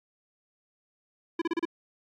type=tone bursts; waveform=square; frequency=335 Hz; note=E4; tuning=28 cents sharp; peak=-26 dBFS; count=5; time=1.39-1.653 s; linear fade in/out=5 ms; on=27 ms; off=32 ms; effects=low-pass 3000 Hz 12 dB/octave + AAC 64 kbps